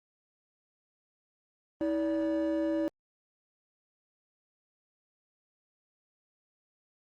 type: tone pair together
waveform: triangle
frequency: 321.6 / 577 Hz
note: E4 / D5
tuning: -43 / -31 cents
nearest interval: minor seventh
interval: 1012 cents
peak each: -26 / -29 dBFS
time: 1.81-2.88 s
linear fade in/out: 0 ms
effects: tanh soft clip ceiling -21 dBFS + Opus 24 kbps